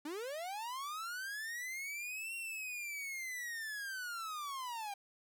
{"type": "linear two-way sweep", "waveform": "45% pulse", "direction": "up then down", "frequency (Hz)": [281.7, 2753, 787], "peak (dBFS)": -40, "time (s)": [0.05, 4.94], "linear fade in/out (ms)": 5, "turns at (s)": 2.35, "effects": []}